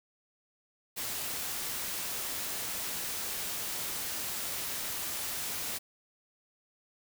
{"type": "noise", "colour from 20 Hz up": "white", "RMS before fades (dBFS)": -36, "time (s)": [0.96, 5.79], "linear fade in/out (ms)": 20, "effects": []}